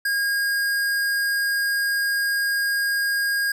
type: tone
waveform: square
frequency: 1627 Hz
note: G#6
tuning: 36 cents flat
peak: -21 dBFS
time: 0.05-3.52 s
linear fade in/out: 5 ms
effects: none